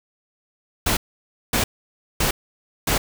pink noise bursts, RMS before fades -20 dBFS, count 4, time 0.86-2.98 s, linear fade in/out 5 ms, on 110 ms, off 560 ms, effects none

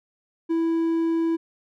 triangle tone, 329.6 Hz, E4, in tune, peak -18 dBFS, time 0.49-1.37 s, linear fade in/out 20 ms, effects none

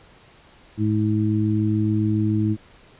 harmonic tone, 107.1 Hz, A2, 46 cents flat, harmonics 1 / 2 / 3, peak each -21 / -23 / -23 dBFS, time 0.77-2.57 s, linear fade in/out 50 ms, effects pink hiss -51 dBFS RMS until 2.99 s + resampled to 8000 Hz

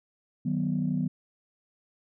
sine chord, B major, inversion first, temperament equal with one note detuned, 155.56 / 187.91 / 246.9 Hz, D#3 / F#3 / B3, 0 / +27 / 0 cents, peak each -29 dBFS, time 0.45-1.08 s, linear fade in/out 10 ms, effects tanh soft clip ceiling -17 dBFS

